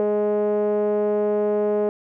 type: tone with low-pass filter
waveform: 5% pulse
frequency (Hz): 208.7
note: G#3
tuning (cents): +9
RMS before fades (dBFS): -21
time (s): 0-1.89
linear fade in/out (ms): 0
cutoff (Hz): 500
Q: 9.6
effects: none